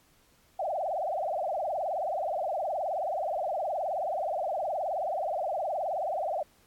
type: tone with vibrato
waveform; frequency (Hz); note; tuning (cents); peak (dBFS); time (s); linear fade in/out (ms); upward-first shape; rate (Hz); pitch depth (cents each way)
sine; 680; F5; -46; -28; 0.59-6.43; 5; triangle; 19; 300
effects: pink hiss -64 dBFS RMS until 6.66 s + AAC 64 kbps